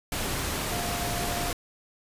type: tone in noise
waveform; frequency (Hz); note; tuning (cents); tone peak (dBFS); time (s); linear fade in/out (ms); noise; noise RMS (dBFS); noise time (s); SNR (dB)
sine; 701; F5; +6; -34; 0.72-1.51; 2; pink; -30; 0.12-1.53; -7
effects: resampled to 32000 Hz